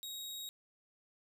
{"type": "tone", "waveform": "sawtooth", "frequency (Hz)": 3786, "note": "A#7", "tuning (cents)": 26, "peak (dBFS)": -39, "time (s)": [0.03, 0.49], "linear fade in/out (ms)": 0, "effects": []}